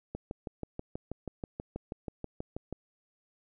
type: click train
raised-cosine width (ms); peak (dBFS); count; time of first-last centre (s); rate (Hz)
2; -23; 17; 0.15-2.726; 6.21
effects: none